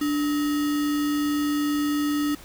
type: tone with sample-and-hold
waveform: sine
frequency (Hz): 293.7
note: D4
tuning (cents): 0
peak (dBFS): -21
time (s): 0.01-2.35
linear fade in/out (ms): 5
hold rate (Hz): 1575
effects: pink hiss -46 dBFS RMS until 2.44 s